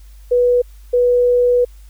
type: tone pair in turn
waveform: sine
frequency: 489.9 / 489.9 Hz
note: B4 / B4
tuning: -14 / -14 cents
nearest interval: unison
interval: 0 cents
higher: neither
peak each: -10 dBFS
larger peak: neither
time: 0.31-0.62 / 0.93-1.65 s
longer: second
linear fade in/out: 10 ms
effects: added 50 Hz sine -37 dBFS peak until 1.89 s + white hiss -54 dBFS RMS until 1.89 s